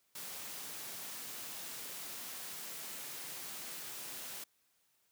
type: high-pass noise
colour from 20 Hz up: white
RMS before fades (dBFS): -45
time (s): 0.15-4.44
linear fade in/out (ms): 5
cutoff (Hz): 110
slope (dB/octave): 48
effects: white hiss -75 dBFS RMS until 5.11 s + high-pass 60 Hz 12 dB/octave